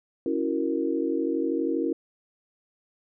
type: chord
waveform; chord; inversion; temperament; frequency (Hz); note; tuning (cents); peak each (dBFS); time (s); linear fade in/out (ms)
sine; F# dominant seventh; second; equal; 277.2 / 329.6 / 370 / 466.2; C#4 / E4 / F#4 / A#4; 0 / 0 / 0 / 0; -29 / -27 / -32 / -30; 0.26-1.93; 2
effects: none